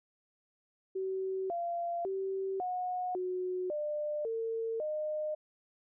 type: tone with pitch steps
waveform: sine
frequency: 380.2 / 688 / 385.2 / 728 / 366.2 / 598 / 452.5 / 611 Hz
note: F#4 / F5 / G4 / F#5 / F#4 / D5 / A4 / D#5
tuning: +47 / -26 / -30 / -28 / -18 / +31 / +48 / -32 cents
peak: -32 dBFS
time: 0.95-5.35 s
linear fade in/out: 10 ms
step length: 550 ms
effects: none